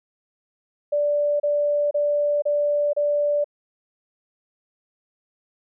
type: tone bursts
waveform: sine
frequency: 585 Hz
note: D5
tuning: 7 cents flat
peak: -18 dBFS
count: 5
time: 0.92-3.444 s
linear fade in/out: 10 ms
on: 480 ms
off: 31 ms
effects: none